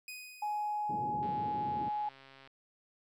sawtooth tone with exponential decay, 2495 Hz, D#7, 4 cents sharp, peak -38 dBFS, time 0.08-1.33 s, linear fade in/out 2 ms, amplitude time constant 270 ms
sine tone, 839 Hz, G#5, 17 cents sharp, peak -32 dBFS, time 0.42-2.09 s, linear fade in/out 5 ms
pink band-pass noise, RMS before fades -43 dBFS, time 0.89-1.89 s, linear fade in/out 5 ms, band 110 to 440 Hz, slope 24 dB/octave
click train, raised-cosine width 0.3 ms, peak -39 dBFS, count 169, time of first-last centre 1.23-2.474 s, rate 135 Hz
effects none

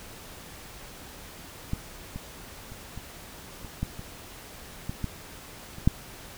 clicks, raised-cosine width 5 ms, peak -15 / -23 / -28 / -26 / -30 / -15 / -26 / -19 / -16 / -29 / -6 dBFS, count 11, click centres 1.734 / 2.16 / 2.72 / 2.976 / 3.647 / 3.83 / 3.994 / 4.895 / 5.043 / 5.784 / 5.875 s, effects pink hiss -45 dBFS RMS until 6.37 s

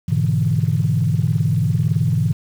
sine chord, E dominant seventh, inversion first, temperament equal, 103.83 / 123.47 / 146.83 / 164.81 Hz, G#2 / B2 / D3 / E3, 0 / 0 / 0 / 0 cents, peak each -20 dBFS, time 0.08-2.33 s, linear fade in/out 10 ms, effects tanh soft clip ceiling -6 dBFS + 7-bit

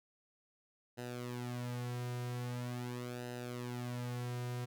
sawtooth tone with flanger, 122.6 Hz, B2, 12 cents flat, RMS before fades -41 dBFS, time 0.97-4.66 s, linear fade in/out 20 ms, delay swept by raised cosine 0.88 to 3.58 ms, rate 0.43 Hz, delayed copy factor -0.75, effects none

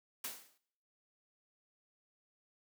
white noise with exponential decay, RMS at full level -38 dBFS, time 0.24-0.58 s, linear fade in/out 5 ms, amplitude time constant 73 ms, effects noise-tail reverb RT60 0.7 s tail -22 dB re dry + high-pass 200 Hz 12 dB/octave

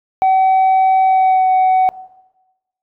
sine tone with pitch glide, 760 to 749.5 Hz, F#5 to F#5, +46 to +22 cents, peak -7 dBFS, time 0.22-1.89 s, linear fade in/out 0 ms, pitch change -24 cents, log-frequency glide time 1.03-1.47 s, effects noise-tail reverb RT60 1.0 s tail -20 dB re dry + tanh soft clip ceiling -8 dBFS

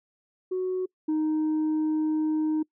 sine tone pair in turn, 370 / 310.4 Hz, F#4 / D#4, 0 / -4 cents, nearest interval minor third, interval 304 cents, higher first, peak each -24 / -20 dBFS, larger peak second, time 0.51-0.86 / 1.08-2.63 s, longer second, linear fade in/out 10 ms, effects noise-tail reverb RT60 0.1 s tail -25 dB re dry + tanh soft clip ceiling -22 dBFS

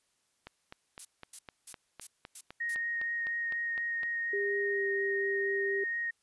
click train, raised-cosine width 0.3 ms, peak -28 dBFS, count 15, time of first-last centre 0.47-4.032 s, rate 3.93 Hz
violet noise bursts, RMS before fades -40 dBFS, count 6, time 0.99-2.75 s, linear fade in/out 5 ms, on 60 ms, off 280 ms
sine tone with vibrato, 1864.7 Hz, A#6, in tune, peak -31 dBFS, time 2.6-6.11 s, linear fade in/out 10 ms, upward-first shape sine, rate 4.2 Hz, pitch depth 9 cents each way
sine tone with pitch glide, 401.7 to 395.3 Hz, G4 to G4, +42 to +15 cents, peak -31 dBFS, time 4.33-5.84 s, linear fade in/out 5 ms, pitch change -27 cents, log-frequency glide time 4.71-4.82 s
effects white hiss -75 dBFS RMS until 6.22 s + resampled to 24000 Hz

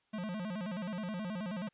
square tone with vibrato, 196 Hz, G3, in tune, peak -37 dBFS, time 0.13-1.69 s, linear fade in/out 10 ms, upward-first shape square, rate 9.4 Hz, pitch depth 170 cents each way, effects white hiss -75 dBFS RMS until 1.73 s + resampled to 8000 Hz

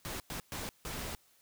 pink noise bursts at uneven times, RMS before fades -40 dBFS, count 4, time 0.05-0.2 / 0.3-0.4 / 0.52-0.69 / 0.85-1.15 s, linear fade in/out 0 ms, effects white hiss -67 dBFS RMS until 1.41 s

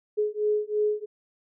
sine beating tone pair, 420.3 / 423.3 Hz, G#4 / G#4, +21 / +33 cents, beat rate 3 Hz, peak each -26 dBFS, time 0.17-1.06 s, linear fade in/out 20 ms, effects none

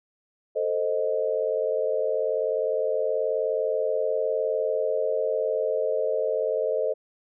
sine chord, A diminished, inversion none, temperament equal with one note detuned, 443.1 / 523.3 / 622.3 Hz, A4 / C5 / Eb5, +12 / 0 / 0 cents, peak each -27 dBFS, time 0.55-6.94 s, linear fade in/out 20 ms, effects none

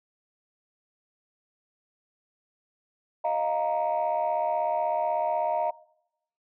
sine chord, Eb suspended second, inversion none, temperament equal, 622.3 / 698.5 / 932.3 Hz, Eb5 / F5 / Bb5, 0 / 0 / 0 cents, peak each -27 dBFS, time 3.24-5.71 s, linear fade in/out 10 ms, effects noise-tail reverb RT60 0.8 s tail -22 dB re dry + tanh soft clip ceiling -18 dBFS

